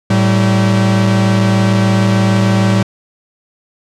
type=tone pair together; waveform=45% pulse; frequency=109.7 / 192.71 Hz; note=A2 / G3; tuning=-5 / -29 cents; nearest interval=minor seventh; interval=976 cents; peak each=-12 dBFS; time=0.1-2.83 s; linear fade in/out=5 ms; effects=low-pass 7000 Hz 12 dB/octave